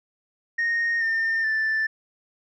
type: tone with pitch steps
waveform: sine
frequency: 1856 / 1809.4 / 1764 Hz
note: A#6 / A6 / A6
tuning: -8 / +48 / +4 cents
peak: -19 dBFS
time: 0.58-1.87 s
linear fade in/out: 10 ms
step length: 430 ms
effects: tanh soft clip ceiling -19 dBFS

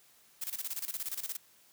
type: noise with tremolo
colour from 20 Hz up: blue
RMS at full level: -36 dBFS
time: 0.41-1.37 s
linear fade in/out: 10 ms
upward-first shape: square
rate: 17 Hz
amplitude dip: 80%
effects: white hiss -63 dBFS RMS until 1.72 s + high-pass 80 Hz 12 dB/octave

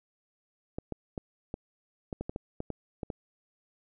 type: clicks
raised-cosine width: 2 ms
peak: -21 dBFS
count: 12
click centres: 0.785 / 0.923 / 1.178 / 1.541 / 2.128 / 2.21 / 2.295 / 2.361 / 2.604 / 2.703 / 3.032 / 3.102 s
effects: none

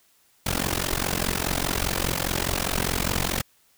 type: noise with amplitude modulation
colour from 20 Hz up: pink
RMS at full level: -22 dBFS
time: 0.46-3.42 s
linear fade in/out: 5 ms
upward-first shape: sine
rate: 44.9 Hz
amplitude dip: 95%
effects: white hiss -62 dBFS RMS until 3.77 s

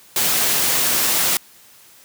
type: high-pass noise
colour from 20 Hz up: white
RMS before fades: -18 dBFS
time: 0.16-1.37 s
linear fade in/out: 2 ms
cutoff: 110 Hz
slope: 24 dB/octave
effects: white hiss -48 dBFS RMS until 2.04 s + high-pass 60 Hz 12 dB/octave

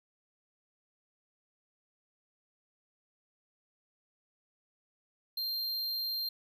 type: tone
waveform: square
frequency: 4181 Hz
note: C8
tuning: 2 cents flat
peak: -33 dBFS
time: 5.37-6.29 s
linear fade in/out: 5 ms
effects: 12-bit

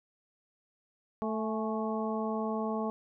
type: harmonic tone with a mistuned harmonic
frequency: 220 Hz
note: A3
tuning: in tune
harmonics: 1 / 2 / 3 / 4 / 5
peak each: -33 / -36 / -38 / -39 / -40 dBFS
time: 1.22-2.9 s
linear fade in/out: 0 ms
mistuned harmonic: 4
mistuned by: -57 cents
effects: none

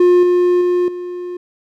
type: tone with level steps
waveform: triangle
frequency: 356.2 Hz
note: F4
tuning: 34 cents sharp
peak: -5 / -8 / -10 / -21 dBFS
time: 0-1.37 s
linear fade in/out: 5 ms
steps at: 0.23 / 0.61 / 0.88 s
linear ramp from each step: 2 ms
effects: none

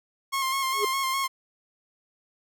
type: tone with vibrato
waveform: sawtooth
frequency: 1072 Hz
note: C6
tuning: 42 cents sharp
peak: -21 dBFS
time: 0.32-1.28 s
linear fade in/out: 20 ms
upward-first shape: square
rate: 4.9 Hz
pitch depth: 28 cents each way
type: tone with exponential growth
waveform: triangle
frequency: 414.8 Hz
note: G#4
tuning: 2 cents flat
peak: -18 dBFS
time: 0.72-0.85 s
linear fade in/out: 5 ms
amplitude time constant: 28 ms
effects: none

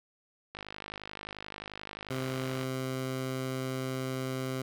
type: click train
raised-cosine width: 0.3 ms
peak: -24 dBFS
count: 108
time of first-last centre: 0.55-2.632 s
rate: 51.4 Hz
type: tone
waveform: 15% pulse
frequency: 130.81 Hz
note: C3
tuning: in tune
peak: -26 dBFS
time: 2.1-4.62 s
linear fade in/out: 5 ms
effects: none

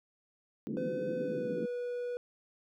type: band-pass noise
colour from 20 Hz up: pink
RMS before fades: -38 dBFS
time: 0.67-1.66 s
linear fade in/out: 0 ms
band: 160 to 420 Hz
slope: 48 dB/octave
type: tone with pitch glide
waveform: triangle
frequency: 507 to 487.8 Hz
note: B4 to B4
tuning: +45 to -21 cents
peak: -32 dBFS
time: 0.77-2.17 s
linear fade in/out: 0 ms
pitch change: -66 cents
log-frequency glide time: 1.14-1.61 s
effects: none

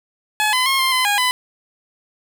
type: tone with pitch steps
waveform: 15% pulse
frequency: 852 / 1015 / 1076 / 1053 / 1021 / 819 / 1004 Hz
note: G#5 / B5 / C6 / C6 / C6 / G#5 / B5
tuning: +44 / +47 / +48 / +11 / -43 / -24 / +28 cents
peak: -9 dBFS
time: 0.4-1.31 s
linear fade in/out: 0 ms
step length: 130 ms
effects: none

